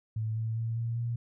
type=tone with pitch steps; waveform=sine; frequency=110 / 111.92 / 113.88 / 115.87 / 117.9 Hz; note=A2 / A2 / A#2 / A#2 / A#2; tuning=0 / +30 / -40 / -10 / +20 cents; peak=-29 dBFS; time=0.16-1.16 s; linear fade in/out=5 ms; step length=200 ms; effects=none